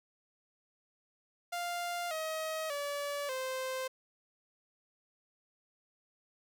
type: tone with pitch steps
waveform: sawtooth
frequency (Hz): 698.5 / 633.2 / 574 / 520.3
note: F5 / D#5 / D5 / C5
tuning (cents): 0 / +30 / -40 / -10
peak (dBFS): -31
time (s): 1.52-3.88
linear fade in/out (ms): 10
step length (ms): 590
effects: none